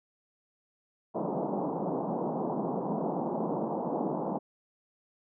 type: band-pass noise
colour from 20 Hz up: pink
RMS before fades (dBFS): -32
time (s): 1.14-4.39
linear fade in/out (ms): 20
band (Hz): 160 to 970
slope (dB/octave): 48
effects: none